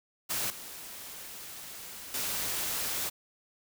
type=noise with level steps; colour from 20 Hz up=white; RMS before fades=-32 / -44 / -33 dBFS; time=0.29-3.1 s; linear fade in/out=20 ms; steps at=0.5 / 2.14 s; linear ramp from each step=2 ms; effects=none